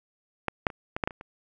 clicks, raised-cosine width 0.5 ms, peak -11 / -7 / -26 / -15 / -10 / -11 / -27 / -26 dBFS, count 8, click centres 0.483 / 0.668 / 0.702 / 0.965 / 1.038 / 1.075 / 1.108 / 1.211 s, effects none

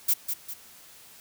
violet noise with echo, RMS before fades -22 dBFS, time 0.08-0.14 s, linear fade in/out 10 ms, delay 200 ms, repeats 2, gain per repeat -7 dB, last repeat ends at 0.54 s, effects white hiss -51 dBFS RMS until 1.2 s

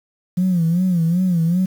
sine tone with vibrato, 174.61 Hz, F3, in tune, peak -13 dBFS, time 0.37-1.66 s, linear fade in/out 10 ms, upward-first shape sine, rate 2.6 Hz, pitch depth 120 cents each way, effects tanh soft clip ceiling -10 dBFS + 7-bit

